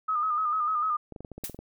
sine tone with vibrato, 1244.5 Hz, D#6, in tune, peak -24 dBFS, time 0.08-0.97 s, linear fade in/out 10 ms, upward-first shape square, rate 6.7 Hz, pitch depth 47 cents each way
clicks, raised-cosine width 2 ms, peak -27 dBFS, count 10, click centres 1.123 / 1.162 / 1.206 / 1.248 / 1.317 / 1.38 / 1.438 / 1.497 / 1.546 / 1.59 s
blue noise with exponential decay, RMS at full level -30 dBFS, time 1.44-1.57 s, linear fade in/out 2 ms, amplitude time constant 27 ms
effects none

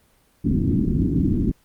white low-pass noise, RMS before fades -20 dBFS, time 0.44-1.52 s, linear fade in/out 10 ms, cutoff 310 Hz, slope 48 dB/octave, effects pink hiss -60 dBFS RMS until 1.64 s + Opus 24 kbps

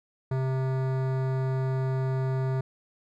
sine tone with hard clipping, 131.5 Hz, C3, 9 cents sharp, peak -27 dBFS, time 0.31-2.61 s, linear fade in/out 5 ms, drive 17 dB, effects none

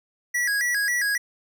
square tone with vibrato, 1792 Hz, A6, 31 cents sharp, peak -22 dBFS, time 0.34-1.18 s, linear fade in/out 10 ms, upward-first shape square, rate 3.7 Hz, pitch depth 140 cents each way, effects none

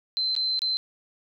sine tone with dropouts, 4085 Hz, C8, 42 cents flat, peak -23 dBFS, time 0.17-0.77 s, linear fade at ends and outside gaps 0 ms, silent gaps 0.352-0.364 / 0.592-0.619 s, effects none

